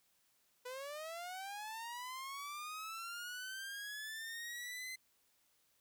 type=linear sweep; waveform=sawtooth; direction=up; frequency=490 to 2064 Hz; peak=-40 dBFS; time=0.65-4.96 s; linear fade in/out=10 ms; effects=white hiss -75 dBFS RMS until 5.8 s